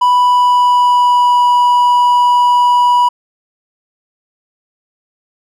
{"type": "tone with pitch glide", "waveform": "triangle", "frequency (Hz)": [987.8, 977], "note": ["B5", "B5"], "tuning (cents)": [0, -19], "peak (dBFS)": -5, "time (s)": [0.01, 3.09], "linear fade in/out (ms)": 10, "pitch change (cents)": -19, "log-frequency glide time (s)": [0.21, 1.45], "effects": []}